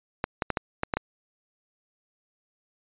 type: clicks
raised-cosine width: 0.5 ms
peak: -10 dBFS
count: 7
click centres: 0.241 / 0.422 / 0.503 / 0.572 / 0.834 / 0.938 / 0.97 s
effects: resampled to 8000 Hz